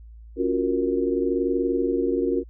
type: chord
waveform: sine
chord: Gb major seventh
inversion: second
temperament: equal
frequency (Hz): 277.2 / 349.2 / 370 / 466.2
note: Db4 / F4 / Gb4 / Bb4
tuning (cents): 0 / 0 / 0 / 0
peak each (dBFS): -26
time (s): 0.36-2.44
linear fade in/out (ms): 50
effects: added 56 Hz sine -41 dBFS peak until 2.49 s